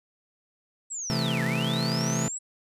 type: linear two-way sweep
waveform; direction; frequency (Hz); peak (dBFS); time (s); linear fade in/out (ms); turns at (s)
sine; down then up; 7902 to 1661.2 to 7902; -31; 0.9-2.39; 20; 1.43
type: chord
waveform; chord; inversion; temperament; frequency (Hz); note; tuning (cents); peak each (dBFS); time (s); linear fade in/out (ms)
40% pulse; A minor; first; just; 132 / 165 / 220; C3 / E3 / A3; +16 / +2 / 0; -29; 1.1-2.28; 0
effects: resampled to 32000 Hz